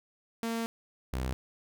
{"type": "tone pair in turn", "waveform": "sawtooth", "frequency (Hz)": [228.8, 64.2], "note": ["A#3", "C2"], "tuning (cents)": [-32, -32], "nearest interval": "octave + minor seventh", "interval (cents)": 2200, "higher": "first", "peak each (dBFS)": -27, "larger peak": "neither", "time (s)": [[0.43, 0.66], [1.13, 1.33]], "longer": "first", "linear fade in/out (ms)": 0, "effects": []}